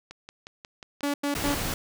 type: click train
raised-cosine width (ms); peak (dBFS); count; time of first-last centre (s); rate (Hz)
0.2; -24; 6; 0.11-1.008; 5.57
type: tone bursts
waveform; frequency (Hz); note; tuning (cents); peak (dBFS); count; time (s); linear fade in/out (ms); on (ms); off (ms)
sawtooth; 286; D4; -46; -21; 3; 1.03-1.546; 5; 110; 93
type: noise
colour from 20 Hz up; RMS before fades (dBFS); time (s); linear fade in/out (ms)
pink; -30; 1.35-1.74; 2
effects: none